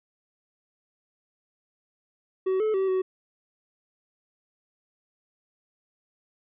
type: tone with pitch steps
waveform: triangle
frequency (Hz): 377.4 / 432.9 / 383.4 / 374.8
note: F#4 / A4 / G4 / F#4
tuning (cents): +34 / -28 / -38 / +22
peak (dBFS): -20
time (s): 2.46-3.02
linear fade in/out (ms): 10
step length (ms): 140
effects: resampled to 8000 Hz